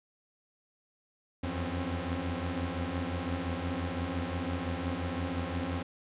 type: tone cluster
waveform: sawtooth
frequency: 83.6 / 89.4 / 255.1 / 270.8 Hz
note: E2 / F2 / C4 / C#4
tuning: +25 / +41 / -44 / -40 cents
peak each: -33 / -33 / -35 / -34 dBFS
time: 1.43-5.83 s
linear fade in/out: 10 ms
effects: resampled to 8000 Hz + 10-bit